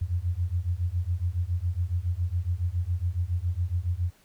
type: beating tone pair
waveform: sine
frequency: 84.5 / 91.7 Hz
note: E2 / F#2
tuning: +43 / -15 cents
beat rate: 7.2 Hz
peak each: -28 dBFS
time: 0.01-4.11 s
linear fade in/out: 10 ms
effects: pink hiss -61 dBFS RMS until 4.24 s